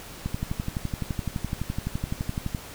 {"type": "click train", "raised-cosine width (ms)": 5, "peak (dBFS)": -15, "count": 28, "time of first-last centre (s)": [0.26, 2.548], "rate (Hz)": 11.8, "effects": ["pink hiss -42 dBFS RMS until 2.74 s"]}